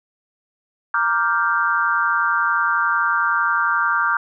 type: chord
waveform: sine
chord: G minor seventh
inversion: first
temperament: equal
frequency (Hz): 932.3 / 1174.7 / 1396.9 / 1568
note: Bb5 / D6 / F6 / G6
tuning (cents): 0 / 0 / 0 / 0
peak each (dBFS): -25 / -21 / -20 / -22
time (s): 0.94-4.17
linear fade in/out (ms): 2
effects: none